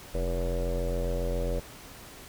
square tone with low-pass filter, 43.66 Hz, F1, in tune, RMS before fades -29 dBFS, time 0.14-1.6 s, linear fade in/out 10 ms, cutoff 530 Hz, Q 9.9, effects pink hiss -47 dBFS RMS until 2.28 s

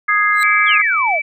sine chord, Ab major, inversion second, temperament equal, 1244.5 / 1661.2 / 2093 Hz, Eb6 / Ab6 / C7, 0 / 0 / 0 cents, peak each -16 dBFS, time 0.08-0.82 s, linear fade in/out 10 ms
25% pulse tone with exponential growth, 4017 Hz, B7, 29 cents sharp, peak -15 dBFS, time 0.32-0.43 s, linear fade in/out 0 ms, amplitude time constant 22 ms
sine tone, 2308 Hz, D7, 31 cents flat, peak -16 dBFS, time 0.43-1.22 s, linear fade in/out 10 ms
sine exponential sweep, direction down, 3520 to 583 Hz, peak -15 dBFS, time 0.66-1.2 s, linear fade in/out 50 ms
effects none

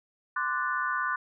sine chord, D dominant seventh, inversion third, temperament equal with one note detuned, 1038.1 / 1174.7 / 1480 / 1760 Hz, C6 / D6 / F#6 / A6, -14 / 0 / 0 / 0 cents, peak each -33 / -32 / -30 / -36 dBFS, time 0.36-1.16 s, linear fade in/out 5 ms, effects none

